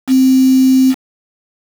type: tone with quantisation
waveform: sine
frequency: 261.6 Hz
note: C4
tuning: in tune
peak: -6 dBFS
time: 0.07-0.95 s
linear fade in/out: 50 ms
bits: 4
effects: none